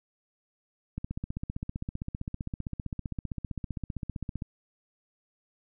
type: click train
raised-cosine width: 5 ms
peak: -21 dBFS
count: 54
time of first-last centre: 0.98-4.422 s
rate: 15.4 Hz
effects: none